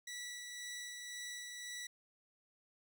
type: tone with tremolo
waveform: 15% pulse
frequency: 1954 Hz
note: B6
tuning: 19 cents flat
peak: -37 dBFS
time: 0.07-1.87 s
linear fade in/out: 5 ms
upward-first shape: sine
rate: 1.9 Hz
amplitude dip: 30%
effects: none